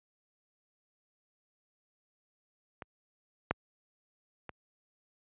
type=clicks; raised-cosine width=0.5 ms; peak=-26 / -12 / -26 dBFS; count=3; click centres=2.822 / 3.51 / 4.493 s; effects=high-pass 60 Hz 12 dB/octave + resampled to 8000 Hz